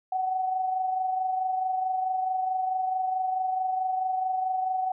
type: tone pair together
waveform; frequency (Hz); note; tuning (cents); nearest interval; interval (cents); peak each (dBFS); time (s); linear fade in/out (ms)
sine; 748.4 / 773; F#5 / G5; +20 / -24; minor second; 56; -25 / -36; 0.12-4.92; 5
effects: none